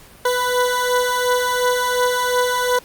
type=beating tone pair; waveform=20% pulse; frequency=493.9 / 496.7 Hz; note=B4 / B4; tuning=0 / +10 cents; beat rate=2.8 Hz; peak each=-17 / -13 dBFS; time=0.25-2.79 s; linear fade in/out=5 ms; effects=pink hiss -45 dBFS RMS until 2.84 s + Opus 48 kbps